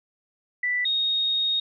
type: tone pair in turn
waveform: sine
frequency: 1975.5 / 3729 Hz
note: B6 / A#7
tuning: 0 / 0 cents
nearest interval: major seventh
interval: 1100 cents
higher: second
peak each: -22 / -21 dBFS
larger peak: second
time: 0.63-0.85 / 0.85-1.6 s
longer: second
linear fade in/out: 5 ms
effects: none